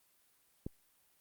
click, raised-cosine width 3 ms, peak -26 dBFS, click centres 0.665 s, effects white hiss -71 dBFS RMS until 1.2 s + Opus 32 kbps

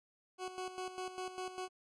20% pulse tone with tremolo, 370 Hz, F#4, in tune, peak -34 dBFS, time 0.38-1.69 s, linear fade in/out 50 ms, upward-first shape square, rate 5 Hz, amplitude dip 65%, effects resampled to 22050 Hz

